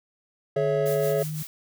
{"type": "tone with pitch glide", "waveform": "sine", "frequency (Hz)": [150, 154.4], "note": ["D3", "D#3"], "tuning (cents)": [37, -13], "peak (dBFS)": -29, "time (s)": [0.56, 1.43], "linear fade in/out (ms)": 10, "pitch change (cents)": 50, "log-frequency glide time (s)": [0.83, 1.3]}
{"type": "chord", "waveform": "triangle", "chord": "C# minor", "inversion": "second", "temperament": "equal with one note detuned", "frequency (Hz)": [424.3, 554.4, 659.3], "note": ["G#4", "C#5", "E5"], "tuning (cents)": [37, 0, 0], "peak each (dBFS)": [-23, -24, -26], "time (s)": [0.56, 1.23], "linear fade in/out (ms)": 5}
{"type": "noise with tremolo", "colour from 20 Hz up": "blue", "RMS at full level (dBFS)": -36, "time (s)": [0.86, 1.47], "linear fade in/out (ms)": 0, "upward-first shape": "sine", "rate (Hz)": 5.9, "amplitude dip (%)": 60}
{"effects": []}